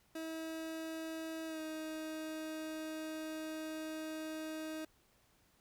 30% pulse tone with pitch glide, 321.8 to 314.1 Hz, E4 to D#4, -42 to +16 cents, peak -38 dBFS, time 0.15-4.85 s, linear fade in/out 5 ms, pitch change -42 cents, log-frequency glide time 1.47-1.6 s, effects pink hiss -71 dBFS RMS until 5.6 s

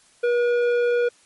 sine tone with tanh clipping, 481.3 Hz, B4, 45 cents flat, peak -19 dBFS, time 0.23-1.09 s, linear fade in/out 10 ms, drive 11 dB, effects white hiss -56 dBFS RMS until 1.25 s + MP3 48 kbps

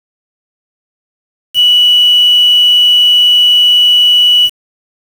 sine tone with quantisation, 2946 Hz, F#7, 8 cents flat, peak -4 dBFS, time 1.54-4.5 s, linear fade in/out 50 ms, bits 4, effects none

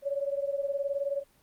sine beating tone pair, 554.4 / 573.4 Hz, C#5 / D5, 0 / -42 cents, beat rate 19 Hz, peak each -30 / -33 dBFS, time 0.02-1.24 s, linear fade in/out 50 ms, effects pink hiss -64 dBFS RMS until 1.42 s + Opus 24 kbps

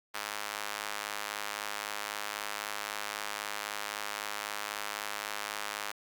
sawtooth tone with high-pass filter, 103.83 Hz, G#2, in tune, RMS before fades -38 dBFS, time 0.14-5.92 s, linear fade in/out 10 ms, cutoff 1100 Hz, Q 0.85, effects Opus 32 kbps

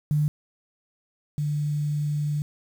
sine tone pair in turn, 149.8 / 148.08 Hz, D3 / D3, +35 / +15 cents, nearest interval unison, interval 20 cents, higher first, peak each -19 / -23 dBFS, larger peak first, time 0.11-0.28 / 1.38-2.42 s, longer second, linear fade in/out 0 ms, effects 8-bit

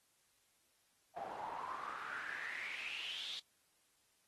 pink noise with band-pass filter sweep, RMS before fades -45 dBFS, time 1.16-3.4 s, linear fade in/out 10 ms, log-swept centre 700 to 3800 Hz, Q 7.7, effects white hiss -75 dBFS RMS until 4.27 s + AAC 32 kbps

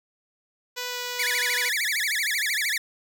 5% pulse tone with pitch glide, 493.9 to 491.1 Hz, B4 to B4, 0 to -10 cents, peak -18 dBFS, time 0.76-1.7 s, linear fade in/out 20 ms, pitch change -10 cents, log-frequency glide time 0.89-0.96 s
sawtooth tone with vibrato, 1975.5 Hz, B6, in tune, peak -20 dBFS, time 1.19-2.78 s, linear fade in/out 5 ms, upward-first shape sine, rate 13 Hz, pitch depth 290 cents each way
effects none

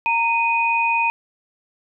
sine tone pair together, 924.3 / 2489 Hz, A#5 / D#7, -15 / 0 cents, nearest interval octave + perfect fourth, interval 1715 cents, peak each -19 dBFS, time 0.06-1.1 s, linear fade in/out 0 ms, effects none

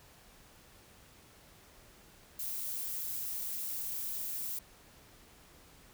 violet noise, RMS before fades -38 dBFS, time 2.39-4.59 s, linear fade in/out 5 ms, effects pink hiss -59 dBFS RMS until 5.93 s

